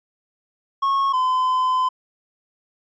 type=tone pair in turn; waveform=triangle; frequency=1095 / 1021.4 Hz; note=C#6 / C6; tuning=-22 / -42 cents; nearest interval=minor second; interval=120 cents; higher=first; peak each=-15 dBFS; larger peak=neither; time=0.82-1.13 / 1.13-1.89 s; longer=second; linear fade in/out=10 ms; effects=resampled to 16000 Hz